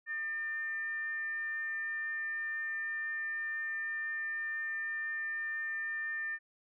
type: tone with frequency modulation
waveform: sine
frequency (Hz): 1799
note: A6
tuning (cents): +38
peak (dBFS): -34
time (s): 0.06-6.39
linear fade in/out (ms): 50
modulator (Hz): 581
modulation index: 0.22
effects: none